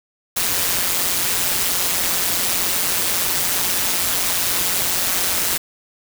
white noise with amplitude modulation, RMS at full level -17 dBFS, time 0.36-5.58 s, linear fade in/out 10 ms, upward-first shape sine, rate 179 Hz, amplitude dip 65%, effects none

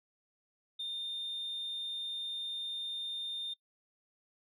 sine tone, 3625 Hz, A#7, 49 cents flat, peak -34 dBFS, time 0.79-3.54 s, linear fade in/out 10 ms, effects noise-tail reverb RT60 0.1 s tail -21 dB re dry + tanh soft clip ceiling -34 dBFS

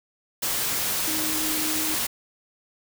sine tone in noise, 311.1 Hz, D#4, in tune, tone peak -31 dBFS, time 1.07-1.95 s, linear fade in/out 10 ms, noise white, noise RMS -26 dBFS, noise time 0.42-2.07 s, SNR -8 dB, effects none

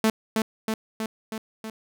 sawtooth tone with echo, 220 Hz, A3, in tune, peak -14 dBFS, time 0.04-0.1 s, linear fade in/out 2 ms, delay 320 ms, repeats 5, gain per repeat -3 dB, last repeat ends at 1.7 s, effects none

